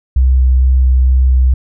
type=tone with vibrato; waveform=sine; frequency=64.2 Hz; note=C2; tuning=32 cents flat; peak=-6 dBFS; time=0.16-1.54 s; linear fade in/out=5 ms; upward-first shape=square; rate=2.2 Hz; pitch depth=8 cents each way; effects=none